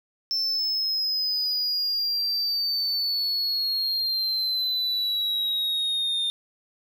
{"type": "exponential sweep", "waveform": "triangle", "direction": "down", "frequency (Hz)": [5340, 3628], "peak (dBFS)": -22, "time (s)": [0.31, 6.3], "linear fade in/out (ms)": 0, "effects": []}